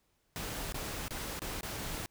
pink noise with dropouts, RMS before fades -39 dBFS, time 0.36-2.06 s, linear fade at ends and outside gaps 0 ms, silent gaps 0.723-0.744 / 1.081-1.107 / 1.393-1.419 / 1.609-1.631 s, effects pink hiss -75 dBFS RMS until 2.1 s

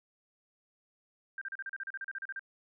sine tone bursts, 1577 Hz, G6, 10 cents sharp, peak -36 dBFS, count 15, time 1.38-2.394 s, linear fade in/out 2 ms, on 34 ms, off 36 ms, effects none

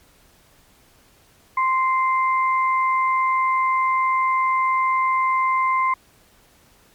sine tone pair together, 1044.6 / 2088 Hz, C6 / C7, -3 / -4 cents, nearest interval octave, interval 1199 cents, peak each -17 / -25 dBFS, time 1.57-5.94 s, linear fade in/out 5 ms, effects pink hiss -55 dBFS RMS until 6.94 s + MP3 96 kbps

